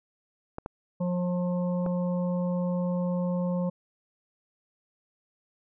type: clicks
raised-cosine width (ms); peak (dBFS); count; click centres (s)
1; -20; 3; 0.584 / 0.661 / 1.863
type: harmonic tone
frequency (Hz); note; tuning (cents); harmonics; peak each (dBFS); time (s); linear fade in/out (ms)
178.2; F3; +35; 1 / 3 / 5 / 6; -26 / -32 / -43 / -45; 1-3.7; 10
effects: none